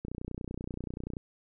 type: click train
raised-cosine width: 3 ms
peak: -24 dBFS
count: 35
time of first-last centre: 0.05-1.168 s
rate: 30.4 Hz
effects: none